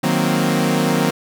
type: chord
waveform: sawtooth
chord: C half-diminished seventh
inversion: first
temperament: equal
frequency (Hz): 155.56 / 185 / 233.1 / 261.6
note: Eb3 / Gb3 / Bb3 / C4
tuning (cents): 0 / 0 / 0 / 0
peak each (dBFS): -17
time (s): 0.03-1.11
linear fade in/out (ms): 10
effects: none